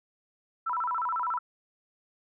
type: tone with vibrato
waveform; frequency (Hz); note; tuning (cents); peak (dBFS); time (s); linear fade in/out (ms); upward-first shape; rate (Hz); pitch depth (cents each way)
sine; 1146; D6; -43; -27; 0.66-1.39; 10; square; 14; 260
effects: none